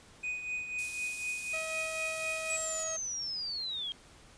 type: tone with tremolo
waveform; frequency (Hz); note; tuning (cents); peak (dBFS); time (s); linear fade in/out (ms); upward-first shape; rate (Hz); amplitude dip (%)
triangle; 2489; D#7; 0; -30; 0.23-2.57; 10; triangle; 4; 65
type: high-pass noise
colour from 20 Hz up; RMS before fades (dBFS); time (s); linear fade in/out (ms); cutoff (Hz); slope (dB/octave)
pink; -41; 0.78-2.84; 10; 8400; 12
type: tone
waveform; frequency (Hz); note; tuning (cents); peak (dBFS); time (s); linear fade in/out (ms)
sawtooth; 640; D#5; +49; -34; 1.53-2.97; 10
type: linear sweep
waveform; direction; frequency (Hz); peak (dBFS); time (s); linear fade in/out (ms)
sine; down; 7902 to 3178; -34; 2.5-3.92; 0
effects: pink hiss -57 dBFS RMS until 4.37 s + resampled to 22050 Hz